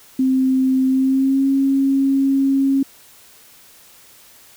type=tone with pitch glide; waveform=sine; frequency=261.6 to 272.1 Hz; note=C4 to C#4; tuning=0 to -32 cents; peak=-13 dBFS; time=0.19-2.83 s; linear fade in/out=5 ms; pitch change=+68 cents; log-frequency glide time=0.87-1.47 s; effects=white hiss -47 dBFS RMS until 4.56 s